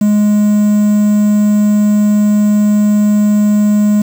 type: tone with quantisation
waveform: triangle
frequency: 208.7 Hz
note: G#3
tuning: 9 cents sharp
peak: -5 dBFS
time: 0.01-4.02 s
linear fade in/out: 5 ms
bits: 5
effects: none